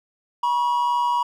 triangle tone pair together, 965.1 / 1108 Hz, B5 / C#6, -40 / -1 cents, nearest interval major second, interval 239 cents, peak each -17 / -26 dBFS, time 0.43-1.23 s, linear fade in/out 5 ms, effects none

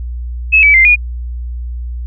sine tone with pitch steps, 2588 / 2294 / 2088 / 2444 Hz, E7 / D7 / C7 / D#7, -32 / -41 / -4 / -32 cents, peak -4 dBFS, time 0.52-0.96 s, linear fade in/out 20 ms, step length 110 ms, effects added 60 Hz sine -19 dBFS peak until 2.06 s

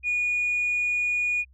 sine tone, 2450 Hz, D#7, 27 cents flat, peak -21 dBFS, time 0.03-1.45 s, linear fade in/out 50 ms, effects tanh soft clip ceiling -19 dBFS + added 65 Hz sine -52 dBFS peak until 1.53 s

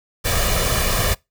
pink noise with comb filter, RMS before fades -19 dBFS, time 0.24-1.15 s, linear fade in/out 20 ms, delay 1.7 ms, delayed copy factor +0.65, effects noise-tail reverb RT60 0.2 s tail -24 dB re dry

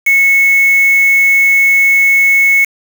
sine tone with quantisation, 2198 Hz, C#7, 15 cents flat, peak -6 dBFS, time 0.06-2.65 s, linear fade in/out 10 ms, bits 3, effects none

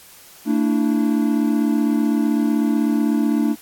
triangle chord, A suspended fourth, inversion none, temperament equal with one note detuned, 225.5 / 293.7 / 329.6 Hz, A3 / D4 / E4, +43 / 0 / 0 cents, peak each -17 / -17 / -23 dBFS, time 0.45-3.56 s, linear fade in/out 50 ms, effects white hiss -45 dBFS RMS until 3.61 s + AAC 64 kbps

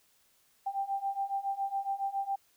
sine beating tone pair, 784 / 791.2 Hz, G5 / G5, 0 / +16 cents, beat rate 7.2 Hz, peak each -35 / -33 dBFS, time 0.66-2.36 s, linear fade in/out 10 ms, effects white hiss -68 dBFS RMS until 2.56 s

